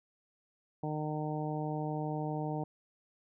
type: harmonic tone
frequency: 152.5 Hz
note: D#3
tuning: 34 cents flat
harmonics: 1 / 2 / 3 / 4 / 5 / 6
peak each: -36 / -39 / -42 / -43 / -41 / -45 dBFS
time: 0.83-2.64 s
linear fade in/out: 5 ms
effects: none